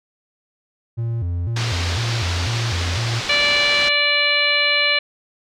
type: tone with vibrato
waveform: triangle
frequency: 100.4 Hz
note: G2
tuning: 42 cents sharp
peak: -18 dBFS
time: 0.97-3.21 s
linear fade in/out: 20 ms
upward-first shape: square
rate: 2 Hz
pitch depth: 250 cents each way
type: low-pass noise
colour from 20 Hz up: white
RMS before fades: -27 dBFS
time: 1.56-3.89 s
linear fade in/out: 5 ms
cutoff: 5200 Hz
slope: 24 dB/octave
type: harmonic tone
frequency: 583 Hz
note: D5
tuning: 13 cents flat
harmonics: 1 / 2 / 3 / 4 / 5 / 6 / 7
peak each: -26 / -29 / -24 / -18 / -22 / -28 / -22 dBFS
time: 3.29-4.99 s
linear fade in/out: 5 ms
effects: none